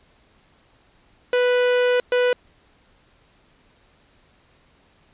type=tone bursts at uneven times; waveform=45% pulse; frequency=493.9 Hz; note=B4; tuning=in tune; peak=-16 dBFS; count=2; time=1.33-2 / 2.12-2.33 s; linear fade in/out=2 ms; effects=pink hiss -58 dBFS RMS until 5.13 s + resampled to 8000 Hz